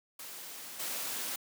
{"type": "noise with level steps", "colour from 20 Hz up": "white", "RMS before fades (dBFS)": [-45, -37], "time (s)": [0.19, 1.36], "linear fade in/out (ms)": 5, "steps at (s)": 0.79, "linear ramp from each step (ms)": 10, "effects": ["high-pass 200 Hz 12 dB/octave"]}